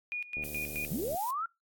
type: tone with tremolo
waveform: sine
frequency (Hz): 2447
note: D#7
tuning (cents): -29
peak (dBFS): -32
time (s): 0.12-0.85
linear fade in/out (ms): 0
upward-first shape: square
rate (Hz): 4.7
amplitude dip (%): 80
type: click train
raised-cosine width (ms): 2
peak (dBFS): -32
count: 59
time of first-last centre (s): 0.37-1.146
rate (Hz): 74.7
type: noise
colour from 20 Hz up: violet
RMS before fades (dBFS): -40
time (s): 0.44-1.31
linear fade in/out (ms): 5
type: linear sweep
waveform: sine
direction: up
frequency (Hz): 133.3 to 1395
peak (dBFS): -31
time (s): 0.91-1.46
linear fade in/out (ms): 5
effects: noise-tail reverb RT60 0.2 s tail -23 dB re dry + AAC 64 kbps